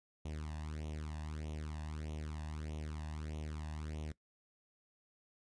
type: tone with flanger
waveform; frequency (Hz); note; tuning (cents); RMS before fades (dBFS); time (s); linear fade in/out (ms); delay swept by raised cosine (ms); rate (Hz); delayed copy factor
sawtooth; 76.7; D#2; -24; -43; 0.25-4.12; 5; 0.31 to 1.14; 1.6; +0.8
effects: noise-tail reverb RT60 0.1 s tail -20 dB re dry + resampled to 22050 Hz